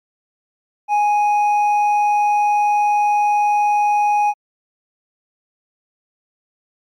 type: tone with hard clipping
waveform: sine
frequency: 830.6 Hz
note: G#5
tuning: in tune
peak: -14 dBFS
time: 0.88-4.34 s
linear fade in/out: 50 ms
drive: 4 dB
effects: MP3 96 kbps